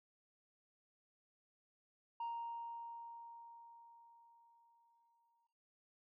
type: tone with exponential decay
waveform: sine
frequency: 932.3 Hz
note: A#5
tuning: in tune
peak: -37 dBFS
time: 2.2-5.47 s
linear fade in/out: 5 ms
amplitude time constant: 710 ms
effects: noise-tail reverb RT60 0.7 s tail -17 dB re dry + tanh soft clip ceiling -38 dBFS